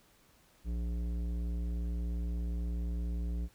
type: tone with tanh clipping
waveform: triangle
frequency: 58.5 Hz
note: A#1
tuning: 7 cents sharp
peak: -34 dBFS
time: 0.64-3.49 s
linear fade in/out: 50 ms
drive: 17 dB
effects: pink hiss -65 dBFS RMS until 3.54 s